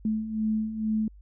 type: beating tone pair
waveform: sine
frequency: 215.8 / 218 Hz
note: A3 / A3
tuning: -33 / -16 cents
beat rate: 2.2 Hz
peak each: -32 / -26 dBFS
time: 0.05-1.08 s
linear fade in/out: 2 ms
effects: added 50 Hz sine -47 dBFS peak until 1.21 s